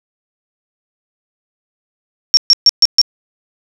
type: tone bursts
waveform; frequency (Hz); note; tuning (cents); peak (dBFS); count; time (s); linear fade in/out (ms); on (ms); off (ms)
sine; 5520; F8; -21; -3; 5; 2.34-3.015; 0; 31; 130
effects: none